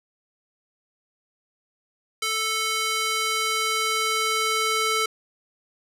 square tone with high-pass filter sweep, 440 Hz, A4, in tune, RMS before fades -24 dBFS, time 2.22-5.06 s, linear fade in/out 5 ms, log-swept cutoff 1800 to 1000 Hz, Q 0.71, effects low-pass 11000 Hz 12 dB/octave

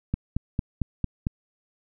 click train, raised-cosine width 5 ms, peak -12 dBFS, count 6, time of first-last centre 0.14-1.269 s, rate 4.43 Hz, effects none

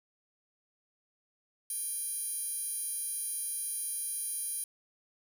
10% pulse tone with high-pass filter, 798 Hz, G5, 31 cents sharp, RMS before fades -36 dBFS, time 1.7-4.64 s, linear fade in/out 2 ms, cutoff 9500 Hz, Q 6.5, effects none

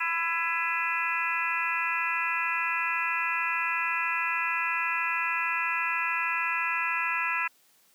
harmonic tone with a mistuned harmonic, 333.7 Hz, E4, 21 cents sharp, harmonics 3 / 4 / 5 / 6 / 7 / 8, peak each -33 / -33 / -33 / -33 / -33 / -33 dBFS, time 0-7.48 s, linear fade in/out 10 ms, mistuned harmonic 7, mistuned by +74 cents, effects white hiss -63 dBFS RMS until 7.94 s + high-pass 150 Hz 12 dB/octave

